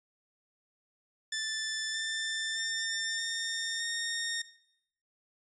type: tone with pitch steps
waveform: 15% pulse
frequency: 1760 / 1780.5 / 1801.1 / 1822.1 / 1843.2 Hz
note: A6 / A6 / A6 / A#6 / A#6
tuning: 0 / +20 / +40 / -40 / -20 cents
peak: -26 dBFS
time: 1.32-4.42 s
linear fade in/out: 5 ms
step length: 620 ms
effects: noise-tail reverb RT60 0.7 s tail -17 dB re dry + resampled to 22050 Hz